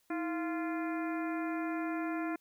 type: harmonic tone with a mistuned harmonic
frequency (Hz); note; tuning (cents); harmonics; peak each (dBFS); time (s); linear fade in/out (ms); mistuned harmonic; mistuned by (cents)
346.5; F4; -14; 1 / 2 / 3 / 4 / 5 / 6 / 7; -34 / -41 / -45 / -44 / -47 / -50 / -50; 0.1-2.36; 5; 1; -130
effects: white hiss -72 dBFS RMS until 2.4 s